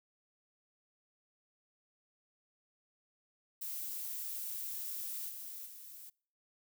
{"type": "noise with level steps", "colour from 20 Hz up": "violet", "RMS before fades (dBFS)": [-41, -46, -51], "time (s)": [3.61, 6.1], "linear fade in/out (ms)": 10, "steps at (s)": [5.28, 5.65], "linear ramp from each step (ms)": 20, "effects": ["noise-tail reverb RT60 0.5 s tail -26 dB re dry"]}